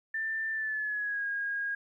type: tone with pitch glide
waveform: sine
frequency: 1781 to 1633.2 Hz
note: A6 to G#6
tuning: +21 to -29 cents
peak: -30 dBFS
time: 0.14-1.75 s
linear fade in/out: 5 ms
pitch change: -150 cents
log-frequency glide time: 0.51-1.26 s
effects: 12-bit

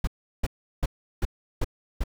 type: noise bursts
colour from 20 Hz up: brown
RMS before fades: -23 dBFS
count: 6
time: 0.04-2.038 s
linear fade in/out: 5 ms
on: 33 ms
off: 360 ms
effects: none

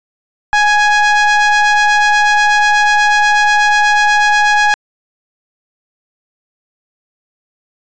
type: ring-modulated tone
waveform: square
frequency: 415.3 Hz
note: G#4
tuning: in tune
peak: -6 dBFS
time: 0.53-4.74 s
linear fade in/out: 0 ms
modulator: 1250 Hz
effects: resampled to 16000 Hz

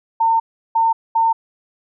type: tone bursts at uneven times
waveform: sine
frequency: 907 Hz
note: A#5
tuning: 48 cents flat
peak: -12 dBFS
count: 3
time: 0.2-0.4 / 0.75-0.93 / 1.15-1.33 s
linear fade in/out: 10 ms
effects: none

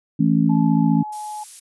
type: chord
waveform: sine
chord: A major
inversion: second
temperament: just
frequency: 165 / 220 / 275 Hz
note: E3 / A3 / C#4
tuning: +2 / 0 / -14 cents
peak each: -18 / -18 / -19 dBFS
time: 0.19-1.03 s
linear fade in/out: 10 ms
type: tone with pitch glide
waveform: sine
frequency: 864 to 847.2 Hz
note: A5 to G#5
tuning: -32 to +34 cents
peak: -28 dBFS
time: 0.49-1.44 s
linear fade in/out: 10 ms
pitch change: -34 cents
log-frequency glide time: 0.64-1.14 s
type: noise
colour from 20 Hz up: violet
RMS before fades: -34 dBFS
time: 1.12-1.6 s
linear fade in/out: 10 ms
effects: resampled to 24000 Hz

